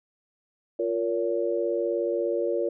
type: chord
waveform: sine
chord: Bb minor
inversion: second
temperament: equal with one note detuned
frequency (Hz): 349.2 / 466.2 / 565.4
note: F4 / Bb4 / Db5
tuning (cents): 0 / 0 / +34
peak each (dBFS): -28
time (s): 0.79-2.69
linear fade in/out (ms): 5
effects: none